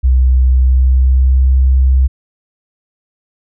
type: tone with pitch glide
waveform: sine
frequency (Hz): 63.8 to 65.29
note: C2 to C2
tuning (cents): -43 to -3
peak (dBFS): -6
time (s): 0.03-2.08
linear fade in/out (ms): 20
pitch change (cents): +40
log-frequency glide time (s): 0.48-1.49
effects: none